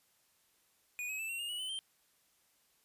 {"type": "tone with pitch steps", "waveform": "square", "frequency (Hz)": [2463, 2550, 2640, 2733, 2829, 2929, 3032, 3139], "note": ["D#7", "D#7", "E7", "F7", "F7", "F#7", "F#7", "G7"], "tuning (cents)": [-18, 42, 2, -38, 22, -18, 42, 2], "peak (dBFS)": -38, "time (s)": [0.99, 1.79], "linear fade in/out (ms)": 0, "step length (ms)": 100, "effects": ["white hiss -72 dBFS RMS until 2.84 s", "resampled to 32000 Hz"]}